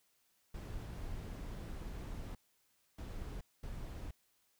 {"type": "noise bursts at uneven times", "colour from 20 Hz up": "brown", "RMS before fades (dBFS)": -44, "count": 3, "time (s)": [[0.54, 2.35], [2.98, 3.41], [3.63, 4.11]], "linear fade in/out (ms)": 5, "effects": ["white hiss -75 dBFS RMS until 4.59 s"]}